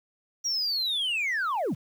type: linear sweep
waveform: sine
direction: down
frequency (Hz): 5740 to 93.6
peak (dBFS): -23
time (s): 0.44-1.75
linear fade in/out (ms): 20
effects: tanh soft clip ceiling -24 dBFS + 9-bit